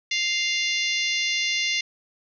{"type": "harmonic tone", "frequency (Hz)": 698.5, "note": "F5", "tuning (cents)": 0, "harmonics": [3, 4, 5, 6, 7, 8, 9], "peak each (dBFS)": [-26, -28, -30, -32, -33, -34, -35], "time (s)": [0.11, 1.81], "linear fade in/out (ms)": 5, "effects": []}